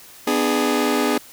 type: chord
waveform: sawtooth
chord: G# diminished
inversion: first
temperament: just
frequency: 249.2 / 299 / 415.3 Hz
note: B3 / D4 / G#4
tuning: +16 / +31 / 0 cents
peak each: -18 dBFS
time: 0.27-1.18 s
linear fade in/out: 5 ms
effects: white hiss -44 dBFS RMS until 1.32 s